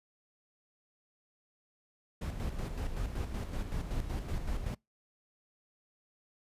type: noise with tremolo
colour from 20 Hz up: brown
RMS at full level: -34 dBFS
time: 2.21-4.75 s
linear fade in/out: 10 ms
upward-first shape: square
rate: 5.3 Hz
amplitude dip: 50%
effects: noise-tail reverb RT60 0.2 s tail -26 dB re dry + resampled to 32000 Hz